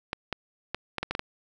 clicks, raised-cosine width 0.3 ms, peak -13 dBFS, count 8, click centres 0.131 / 0.327 / 0.746 / 0.983 / 1.03 / 1.11 / 1.151 / 1.194 s, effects none

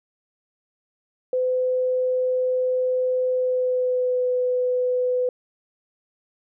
sine tone with pitch glide, 508 to 500.4 Hz, B4 to B4, +49 to +23 cents, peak -19 dBFS, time 1.33-5.29 s, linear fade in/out 2 ms, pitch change -26 cents, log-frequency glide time 3.32-4.27 s, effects none

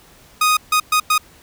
sawtooth tone bursts at uneven times, 1244.5 Hz, D#6, in tune, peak -9 dBFS, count 4, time 0.41-0.57 / 0.72-0.8 / 0.92-1 / 1.1-1.18 s, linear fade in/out 5 ms, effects pink hiss -48 dBFS RMS until 1.42 s

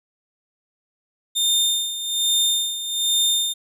sawtooth tone with tremolo, 3625 Hz, A#7, 49 cents flat, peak -13 dBFS, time 1.35-3.54 s, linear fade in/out 20 ms, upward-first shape sine, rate 1.2 Hz, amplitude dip 70%, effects resampled to 32000 Hz

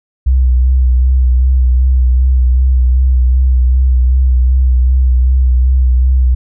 sine tone with vibrato, 63.4 Hz, B1, 46 cents sharp, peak -6 dBFS, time 0.26-6.35 s, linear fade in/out 10 ms, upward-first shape sine, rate 2.6 Hz, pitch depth 36 cents each way, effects none

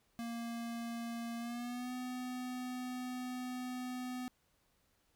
square tone with pitch glide, 233.1 to 251.3 Hz, A#3 to B3, 0 to +30 cents, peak -40 dBFS, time 0.19-4.28 s, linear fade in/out 0 ms, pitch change +130 cents, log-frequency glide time 1.38-1.93 s, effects pink hiss -75 dBFS RMS until 5.15 s

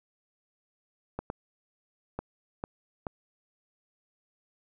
clicks, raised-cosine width 1 ms, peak -19 dBFS, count 5, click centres 1.19 / 1.301 / 2.19 / 2.639 / 3.068 s, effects none

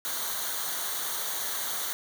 white noise with comb filter, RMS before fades -32 dBFS, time 0.05-1.93 s, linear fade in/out 0 ms, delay 0.39 ms, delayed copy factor -0.7, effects none

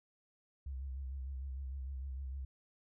sine tone with vibrato, 66.7 Hz, C2, 34 cents sharp, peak -39 dBFS, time 0.66-2.45 s, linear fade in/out 5 ms, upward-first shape triangle, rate 6.6 Hz, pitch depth 80 cents each way, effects none

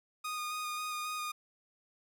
sawtooth tone with vibrato, 1232 Hz, D#6, 17 cents flat, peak -32 dBFS, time 0.24-1.32 s, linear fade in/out 10 ms, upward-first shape square, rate 3.7 Hz, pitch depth 11 cents each way, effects none

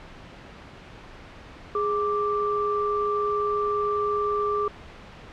sine tone pair together, 415.3 / 1174.7 Hz, G#4 / D6, 0 / 0 cents, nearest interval octave + tritone, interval 1800 cents, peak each -25 dBFS, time 1.75-4.68 s, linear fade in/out 2 ms, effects pink hiss -44 dBFS RMS until 5.32 s + low-pass 3000 Hz 12 dB/octave

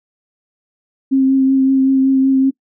sine tone with vibrato, 266.7 Hz, C4, 33 cents sharp, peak -9 dBFS, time 1.11-2.51 s, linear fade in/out 20 ms, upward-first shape triangle, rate 5.3 Hz, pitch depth 18 cents each way, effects noise-tail reverb RT60 0.1 s tail -21 dB re dry

